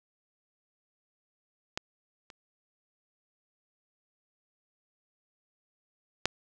clicks, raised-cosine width 0.2 ms, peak -14 / -30 / -7 dBFS, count 3, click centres 1.775 / 2.302 / 6.256 s, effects none

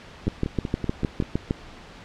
two click trains, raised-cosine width 3 ms, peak -14 / -9 dBFS, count 6 / 9, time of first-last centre 0.27-1.224 / 0.28-1.509 s, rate 5.24 / 6.51 Hz, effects pink hiss -44 dBFS RMS until 2.04 s + low-pass 4000 Hz 12 dB/octave

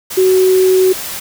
sine tone in noise, 373.8 Hz, F#4, 18 cents sharp, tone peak -7 dBFS, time 0.17-0.93 s, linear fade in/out 10 ms, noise white, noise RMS -24 dBFS, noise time 0.1-1.2 s, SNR +14 dB, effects none

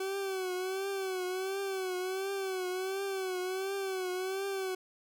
40% pulse tone with vibrato, 379 Hz, F#4, 42 cents sharp, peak -32 dBFS, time 0-4.75 s, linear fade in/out 5 ms, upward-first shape triangle, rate 1.4 Hz, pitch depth 80 cents each way, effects none

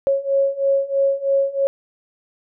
sine beating tone pair, 548 / 551.1 Hz, C#5 / C#5, -20 / -10 cents, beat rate 3.1 Hz, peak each -20 / -18 dBFS, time 0.07-1.67 s, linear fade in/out 0 ms, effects none

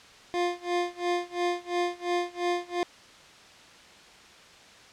25% pulse tone with tremolo, 351.6 Hz, F4, 12 cents sharp, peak -20 dBFS, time 0.34-2.83 s, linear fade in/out 0 ms, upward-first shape sine, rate 2.9 Hz, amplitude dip 95%, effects white hiss -51 dBFS RMS until 4.92 s + low-pass 5000 Hz 12 dB/octave

